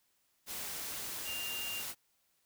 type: tone in noise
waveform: sine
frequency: 2794 Hz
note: F7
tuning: in tune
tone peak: -39 dBFS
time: 1.24-1.84 s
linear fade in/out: 50 ms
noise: white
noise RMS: -41 dBFS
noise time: 0.46-1.95 s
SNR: -1 dB
effects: white hiss -75 dBFS RMS until 2.45 s